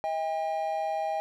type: tone pair together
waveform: triangle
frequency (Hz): 639 / 802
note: D#5 / G5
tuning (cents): +46 / +39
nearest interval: major third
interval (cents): 393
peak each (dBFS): -29 / -28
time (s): 0.04-1.2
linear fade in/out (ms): 0
effects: none